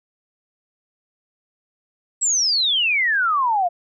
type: exponential sweep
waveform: sine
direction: down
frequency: 7902 to 675 Hz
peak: -16 dBFS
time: 2.21-3.69 s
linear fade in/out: 20 ms
effects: none